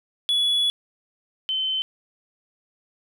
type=tone pair in turn; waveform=triangle / sine; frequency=3400 / 3070 Hz; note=G#7 / G7; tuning=+40 / -37 cents; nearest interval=major second; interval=177 cents; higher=first; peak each=-17 / -22 dBFS; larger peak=first; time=0.29-0.7 / 1.49-1.82 s; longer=first; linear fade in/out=0 ms; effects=none